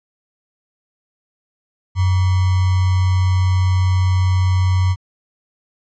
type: tone with sample-and-hold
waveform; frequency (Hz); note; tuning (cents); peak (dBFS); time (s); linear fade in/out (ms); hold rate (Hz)
sine; 92.5; F#2; 0; -12; 1.95-4.96; 50; 1050
effects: resampled to 16000 Hz